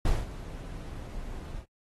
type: noise with ADSR envelope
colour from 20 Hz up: brown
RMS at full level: -24 dBFS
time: 0.05-1.66 s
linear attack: 4 ms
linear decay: 200 ms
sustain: -15 dB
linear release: 84 ms
effects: noise-tail reverb RT60 0.1 s tail -24 dB re dry + AAC 32 kbps